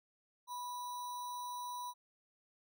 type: tone with sample-and-hold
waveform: sine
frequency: 983 Hz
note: B5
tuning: 8 cents flat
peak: -40 dBFS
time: 0.47-1.94 s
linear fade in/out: 50 ms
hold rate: 4900 Hz
effects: none